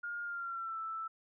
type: tone with pitch glide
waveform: sine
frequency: 1417 to 1322.1 Hz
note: F6 to E6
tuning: +25 to +5 cents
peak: -37 dBFS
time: 0.03-1.08 s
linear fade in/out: 10 ms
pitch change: -120 cents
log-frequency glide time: 0.23-0.79 s
effects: none